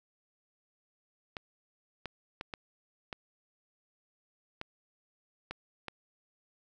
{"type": "clicks", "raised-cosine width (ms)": 0.3, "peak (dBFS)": -22, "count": 8, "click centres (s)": [1.368, 2.057, 2.411, 2.538, 3.128, 4.614, 5.51, 5.883], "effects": []}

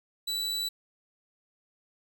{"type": "tone", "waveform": "40% pulse", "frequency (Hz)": 3951, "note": "B7", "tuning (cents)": 0, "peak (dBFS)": -28, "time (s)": [0.27, 0.69], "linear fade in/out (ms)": 10, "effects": []}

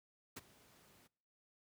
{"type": "noise with ADSR envelope", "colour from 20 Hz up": "pink", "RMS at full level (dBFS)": -45, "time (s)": [0.36, 1.08], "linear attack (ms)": 11, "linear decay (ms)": 27, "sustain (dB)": -21, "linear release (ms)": 19, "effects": ["noise-tail reverb RT60 0.8 s tail -25 dB re dry", "high-pass 80 Hz 12 dB/octave"]}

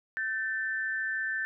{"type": "tone pair together", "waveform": "sine", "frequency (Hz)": [1539.6, 1774], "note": ["G6", "A6"], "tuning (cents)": [-32, 14], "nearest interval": "major second", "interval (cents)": 246, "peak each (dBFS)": [-33, -31], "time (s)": [0.17, 1.45], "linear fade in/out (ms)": 0, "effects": []}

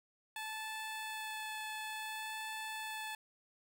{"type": "tone with vibrato", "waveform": "15% pulse", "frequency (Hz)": 870, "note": "A5", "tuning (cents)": -20, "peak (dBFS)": -34, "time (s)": [0.36, 3.15], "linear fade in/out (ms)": 2, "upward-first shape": "sine", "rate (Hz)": 0.57, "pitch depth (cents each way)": 9, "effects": []}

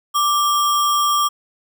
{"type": "tone with sample-and-hold", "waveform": "sine", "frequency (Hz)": 1174.7, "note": "D6", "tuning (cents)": 0, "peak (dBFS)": -14, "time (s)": [0.14, 1.29], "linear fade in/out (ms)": 20, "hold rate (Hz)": 4410, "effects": []}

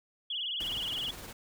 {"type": "tone with vibrato", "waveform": "sine", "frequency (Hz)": 3109, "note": "G7", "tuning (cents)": -15, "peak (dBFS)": -32, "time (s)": [0.3, 1.11], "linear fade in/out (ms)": 5, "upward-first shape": "sine", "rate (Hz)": 19, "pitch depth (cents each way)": 160}
{"type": "noise with tremolo", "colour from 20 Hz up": "pink", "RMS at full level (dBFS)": -43, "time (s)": [0.6, 1.33], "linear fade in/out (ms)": 5, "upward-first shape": "triangle", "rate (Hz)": 19, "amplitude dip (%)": 45}
{"effects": []}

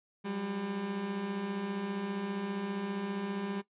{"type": "beating tone pair", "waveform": "30% pulse", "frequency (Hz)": [185, 200], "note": ["F#3", "G3"], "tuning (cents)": [0, 35], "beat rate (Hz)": 15, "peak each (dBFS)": [-39, -32], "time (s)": [0.24, 3.62], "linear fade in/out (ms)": 20, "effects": ["noise-tail reverb RT60 0.1 s tail -17 dB re dry", "resampled to 8000 Hz"]}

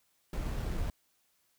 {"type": "noise with sample-and-hold", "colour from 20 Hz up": "brown", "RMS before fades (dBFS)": -34, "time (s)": [0.33, 0.9], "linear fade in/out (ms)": 2, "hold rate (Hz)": 8820, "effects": ["white hiss -73 dBFS RMS until 1.58 s"]}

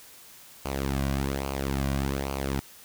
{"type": "tone with flanger", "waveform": "sawtooth", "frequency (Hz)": 68.3, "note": "C#2", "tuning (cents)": -25, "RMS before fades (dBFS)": -29, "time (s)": [0.65, 2.6], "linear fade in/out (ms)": 5, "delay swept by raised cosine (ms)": [0.54, 2.34], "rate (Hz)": 1.2, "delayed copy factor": -0.65, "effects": ["white hiss -50 dBFS RMS until 2.84 s"]}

